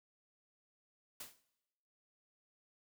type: noise with exponential decay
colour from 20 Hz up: white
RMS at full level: -43 dBFS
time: 1.2-1.42 s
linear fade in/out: 5 ms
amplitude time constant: 47 ms
effects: noise-tail reverb RT60 1.0 s tail -20 dB re dry